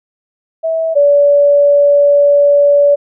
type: tone pair in turn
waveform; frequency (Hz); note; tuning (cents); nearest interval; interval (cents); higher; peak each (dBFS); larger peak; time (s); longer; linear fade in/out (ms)
sine; 650 / 574; E5 / D5; -24 / -40; major second; 216; first; -12 / -5; second; 0.63-0.95 / 0.95-2.96; second; 20
effects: none